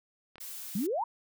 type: clicks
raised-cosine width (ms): 0.3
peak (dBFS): -33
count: 2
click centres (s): 0.357 / 0.382
type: noise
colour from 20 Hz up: blue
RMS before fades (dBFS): -42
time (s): 0.4-0.87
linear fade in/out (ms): 10
type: exponential sweep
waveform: sine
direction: up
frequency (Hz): 177.8 to 1002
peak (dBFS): -28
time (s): 0.75-1.04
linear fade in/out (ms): 5
effects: none